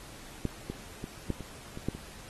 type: clicks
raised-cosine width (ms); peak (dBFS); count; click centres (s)
3; -16 / -21 / -25 / -18 / -26 / -26 / -15 / -28; 8; 0.453 / 0.7 / 1.041 / 1.303 / 1.407 / 1.774 / 1.886 / 1.95
effects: pink hiss -49 dBFS RMS until 2.29 s + AAC 32 kbps